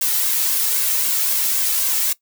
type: noise with flanger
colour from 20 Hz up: blue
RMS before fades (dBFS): -19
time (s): 0.01-2.13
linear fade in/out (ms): 5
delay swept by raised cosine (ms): 1.8 to 2.31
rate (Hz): 3.8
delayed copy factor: +0.5
effects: noise-tail reverb RT60 0.1 s tail -19 dB re dry